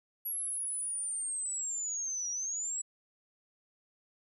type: linear two-way sweep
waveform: sine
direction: down then up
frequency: 11440 to 5710 to 7870 Hz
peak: -33 dBFS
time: 0.25-2.82 s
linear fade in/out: 10 ms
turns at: 2.3 s
effects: 12-bit